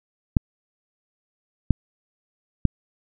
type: clicks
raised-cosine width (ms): 5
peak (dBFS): -3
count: 3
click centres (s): 0.368 / 1.707 / 2.653
effects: none